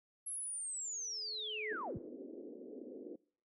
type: linear sweep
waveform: sine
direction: down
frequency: 11175 to 34.65 Hz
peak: -39 dBFS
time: 0.26-1.98 s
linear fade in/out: 10 ms
type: tone with exponential growth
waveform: sine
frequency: 429.4 Hz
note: A4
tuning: 42 cents flat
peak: -39 dBFS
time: 0.71-1.73 s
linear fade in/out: 1 ms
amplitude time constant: 220 ms
type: band-pass noise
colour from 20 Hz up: pink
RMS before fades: -49 dBFS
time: 1.71-3.16 s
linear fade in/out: 5 ms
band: 250 to 500 Hz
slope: 48 dB/octave
effects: noise-tail reverb RT60 0.5 s tail -23 dB re dry